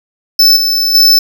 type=tone with level steps; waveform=square; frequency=5274 Hz; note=E8; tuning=in tune; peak=-4 / -10 / -4 dBFS; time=0.39-1.19 s; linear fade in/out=5 ms; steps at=0.56 / 0.94 s; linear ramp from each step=10 ms; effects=none